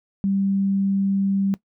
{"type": "tone", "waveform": "sine", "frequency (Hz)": 196, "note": "G3", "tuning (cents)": 0, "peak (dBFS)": -18, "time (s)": [0.24, 1.54], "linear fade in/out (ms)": 0, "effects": ["noise-tail reverb RT60 0.1 s tail -19 dB re dry"]}